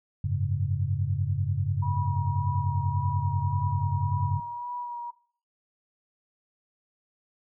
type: chord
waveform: sine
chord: F# suspended second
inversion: none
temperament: equal with one note detuned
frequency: 92.5 / 102.75 / 138.59 Hz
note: F#2 / G#2 / C#3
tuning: 0 / -18 / 0 cents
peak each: -29 dBFS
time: 0.24-4.4 s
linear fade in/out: 5 ms
type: tone with vibrato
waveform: sine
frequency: 964 Hz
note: B5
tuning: 42 cents flat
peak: -32 dBFS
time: 1.82-5.11 s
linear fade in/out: 10 ms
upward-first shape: sine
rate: 1.8 Hz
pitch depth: 19 cents each way
effects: noise-tail reverb RT60 0.5 s tail -18 dB re dry